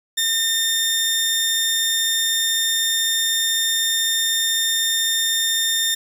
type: tone pair together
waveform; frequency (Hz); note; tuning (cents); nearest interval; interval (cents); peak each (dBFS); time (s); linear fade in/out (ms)
20% pulse; 1814 / 3628; A#6 / A#7; -48 / -48; octave; 1200; -19 / -15; 0.17-5.95; 10
effects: 7-bit